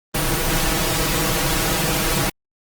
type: noise with comb filter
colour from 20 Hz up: pink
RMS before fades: -20 dBFS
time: 0.14-2.3 s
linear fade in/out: 10 ms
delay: 6.2 ms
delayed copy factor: +0.85
effects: Opus 24 kbps